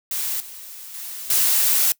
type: noise with level steps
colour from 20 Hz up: blue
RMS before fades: -25 / -38 / -33 / -18 dBFS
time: 0.11-1.92 s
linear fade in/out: 2 ms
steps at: 0.4 / 0.94 / 1.3 s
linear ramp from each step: 2 ms
effects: noise-tail reverb RT60 0.1 s tail -22 dB re dry